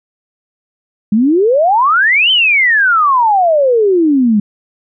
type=exponential two-way sweep; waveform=sine; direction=up then down; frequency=200.2 to 3136 to 200.2 Hz; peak=-7 dBFS; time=1.12-4.4 s; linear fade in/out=5 ms; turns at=2.31 s; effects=none